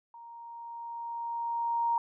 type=tone with level ramp; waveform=sine; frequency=934 Hz; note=A#5; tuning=3 cents sharp; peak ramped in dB=-46 to -24 dBFS; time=0.14-1.98 s; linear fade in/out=2 ms; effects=none